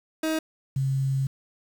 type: tone pair in turn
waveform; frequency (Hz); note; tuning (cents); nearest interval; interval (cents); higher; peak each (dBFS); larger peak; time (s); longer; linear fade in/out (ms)
30% pulse / sine; 316.4 / 134.85; D#4 / C#3; +29 / -47; octave + minor third; 1476; first; -21 / -22; first; 0.23-0.39 / 0.76-1.27; second; 5
effects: 8-bit